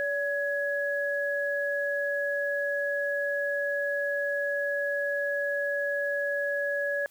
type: tone pair together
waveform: sine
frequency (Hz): 572 / 1675.9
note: D5 / G#6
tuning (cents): -46 / +15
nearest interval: octave + perfect fifth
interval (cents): 1861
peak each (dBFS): -29 / -29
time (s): 0-7.06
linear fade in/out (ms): 0
effects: white hiss -60 dBFS RMS until 7.1 s